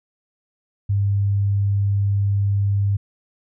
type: tone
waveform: sine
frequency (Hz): 100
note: G2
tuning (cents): +35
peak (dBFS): -16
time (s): 0.89-2.97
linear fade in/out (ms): 10
effects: none

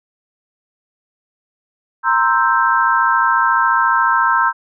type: chord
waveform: sine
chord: C dominant seventh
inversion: third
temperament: equal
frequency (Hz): 932.3 / 1046.5 / 1318.5 / 1568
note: Bb5 / C6 / E6 / G6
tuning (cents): 0 / 0 / 0 / 0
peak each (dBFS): -17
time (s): 2.03-4.53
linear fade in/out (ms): 50
effects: none

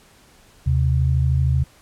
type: tone pair together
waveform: sine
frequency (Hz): 77.78 / 130.81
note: D#2 / C3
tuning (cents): 0 / 0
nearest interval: major sixth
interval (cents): 900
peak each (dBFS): -18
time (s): 0.66-1.64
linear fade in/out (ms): 10
effects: pink hiss -52 dBFS RMS until 1.81 s + low-pass 12000 Hz 12 dB/octave

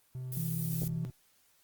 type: tone with pitch glide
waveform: triangle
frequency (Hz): 128.1 to 126.78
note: C3 to B2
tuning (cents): -36 to +46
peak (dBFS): -35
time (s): 0.15-1.1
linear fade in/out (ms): 0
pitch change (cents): -18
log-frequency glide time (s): 0.37-0.73
type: noise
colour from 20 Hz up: violet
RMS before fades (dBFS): -40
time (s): 0.32-0.88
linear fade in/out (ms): 2
type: tone with vibrato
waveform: sine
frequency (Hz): 163.5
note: E3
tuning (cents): -14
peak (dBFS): -33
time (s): 0.37-1.05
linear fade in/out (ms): 0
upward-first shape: triangle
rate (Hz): 14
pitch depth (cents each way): 19
type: clicks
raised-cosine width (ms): 2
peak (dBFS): -28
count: 2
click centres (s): 0.819 / 0.834
effects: white hiss -68 dBFS RMS until 1.63 s + Opus 24 kbps

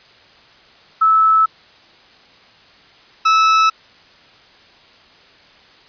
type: tone pair in turn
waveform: sine / 40% pulse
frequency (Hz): 1306 / 1306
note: E6 / E6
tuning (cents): -17 / -17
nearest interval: unison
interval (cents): 0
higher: neither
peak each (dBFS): -9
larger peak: neither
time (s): 1.01-1.46 / 3.25-3.7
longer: neither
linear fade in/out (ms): 10
effects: white hiss -47 dBFS RMS until 5.88 s + resampled to 11025 Hz

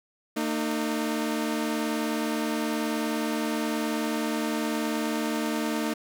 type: tone pair together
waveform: sawtooth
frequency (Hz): 227.1 / 306.1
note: A#3 / D#4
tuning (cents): -45 / -28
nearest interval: perfect fourth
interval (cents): 517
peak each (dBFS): -25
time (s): 0.36-5.94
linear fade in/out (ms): 10
effects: none

